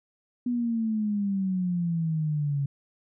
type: exponential sweep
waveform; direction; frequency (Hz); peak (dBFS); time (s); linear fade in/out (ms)
sine; down; 246.9 to 138.5; -24; 0.46-2.66; 5
effects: none